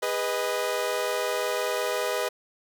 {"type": "chord", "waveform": "sawtooth", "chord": "G# minor", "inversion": "none", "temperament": "equal with one note detuned", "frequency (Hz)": [408.2, 493.9, 622.3], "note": ["G#4", "B4", "D#5"], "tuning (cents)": [-30, 0, 0], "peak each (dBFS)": [-28, -25, -26], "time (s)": [0.02, 2.29], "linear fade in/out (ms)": 10, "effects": []}